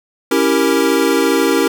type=chord; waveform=square; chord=C# diminished seventh; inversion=none; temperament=equal; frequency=277.2 / 329.6 / 392 / 466.2 Hz; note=C#4 / E4 / G4 / Bb4; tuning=0 / 0 / 0 / 0 cents; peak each=-18 dBFS; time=0.31-1.68 s; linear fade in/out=5 ms; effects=none